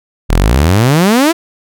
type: exponential sweep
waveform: sawtooth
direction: up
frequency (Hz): 36.73 to 349.2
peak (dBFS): -3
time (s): 0.29-1.33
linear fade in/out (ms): 20
effects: none